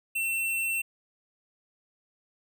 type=tone with sample-and-hold; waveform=sine; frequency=2696 Hz; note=E7; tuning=38 cents sharp; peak=-26 dBFS; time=0.15-0.82 s; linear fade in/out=10 ms; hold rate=11025 Hz; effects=none